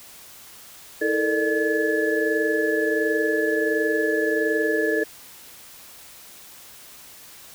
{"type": "tone cluster", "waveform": "sine", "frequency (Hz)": [322.1, 439.8, 461.2, 598, 1715], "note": ["E4", "A4", "A#4", "D5", "A6"], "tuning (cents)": [-40, -1, -19, 31, -45], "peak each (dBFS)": [-26, -23, -30, -29, -25], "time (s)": [1.01, 5.04], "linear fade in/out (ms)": 10, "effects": ["white hiss -45 dBFS RMS until 7.54 s"]}